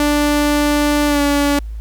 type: tone with pitch glide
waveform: sawtooth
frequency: 293.7 to 286.3 Hz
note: D4 to D4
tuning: 0 to -44 cents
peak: -9 dBFS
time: 0-1.59 s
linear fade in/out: 2 ms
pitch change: -44 cents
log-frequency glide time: 1.07-1.21 s
effects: added 54 Hz sine -24 dBFS peak until 1.8 s + pink hiss -54 dBFS RMS until 1.8 s